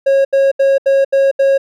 triangle tone bursts, 546 Hz, C#5, 26 cents flat, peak -6 dBFS, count 6, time 0.06-1.58 s, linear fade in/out 10 ms, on 190 ms, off 76 ms, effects none

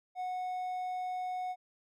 triangle tone, 734 Hz, F#5, 14 cents flat, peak -32 dBFS, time 0.15-1.56 s, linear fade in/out 50 ms, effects none

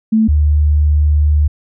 sine tone pair in turn, 220.2 / 74.64 Hz, A3 / D2, +2 / +29 cents, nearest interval octave + perfect fifth, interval 1873 cents, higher first, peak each -8 dBFS, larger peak neither, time 0.12-0.28 / 0.28-1.48 s, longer second, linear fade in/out 10 ms, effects none

